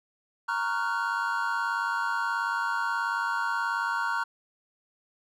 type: chord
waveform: triangle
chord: Gb major seventh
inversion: first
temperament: equal with one note detuned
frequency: 932.3 / 1108.7 / 1396.9 / 1495.4 Hz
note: Bb5 / Db6 / F6 / Gb6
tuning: 0 / 0 / 0 / +18 cents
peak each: -29 / -32 / -29 / -31 dBFS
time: 0.48-4.24 s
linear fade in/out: 10 ms
effects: none